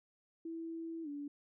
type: tone with pitch glide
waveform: sine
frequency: 329 to 288.1 Hz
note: E4 to D4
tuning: -3 to -33 cents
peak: -40 dBFS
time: 0.45-1.28 s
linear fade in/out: 5 ms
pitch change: -230 cents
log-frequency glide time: 1.03-1.08 s
effects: none